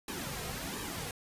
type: noise with flanger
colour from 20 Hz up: pink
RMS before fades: -39 dBFS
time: 0.08-1.11 s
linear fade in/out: 2 ms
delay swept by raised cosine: 1.4 to 3.5 ms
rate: 1.4 Hz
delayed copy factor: -0.65
effects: resampled to 32000 Hz